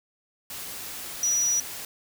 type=tone in noise; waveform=sine; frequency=5840 Hz; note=F#8; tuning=24 cents flat; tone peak=-21 dBFS; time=1.23-1.6 s; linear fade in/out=2 ms; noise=white; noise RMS=-37 dBFS; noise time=0.5-1.85 s; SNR=+13 dB; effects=none